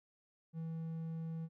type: tone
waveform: triangle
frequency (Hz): 162.8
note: E3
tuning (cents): -21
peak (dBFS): -37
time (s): 0.53-1.49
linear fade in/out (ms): 50
effects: none